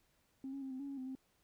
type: tone with pitch steps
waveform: sine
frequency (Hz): 267.2 / 275.5 / 266.7 / 259.3 / 280.2 / 276.3 / 258.4 / 263.1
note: C4 / C#4 / C4 / C4 / C#4 / C#4 / C4 / C4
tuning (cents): +36 / -11 / +33 / -15 / +19 / -6 / -21 / +10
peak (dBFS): -40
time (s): 0.44-1.152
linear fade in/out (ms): 2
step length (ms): 89
effects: tanh soft clip ceiling -37 dBFS + pink hiss -75 dBFS RMS until 1.43 s